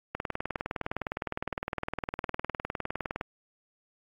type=click train; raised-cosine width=0.5 ms; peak=-16 dBFS; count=61; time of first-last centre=0.15-3.211 s; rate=19.6 Hz; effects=AAC 32 kbps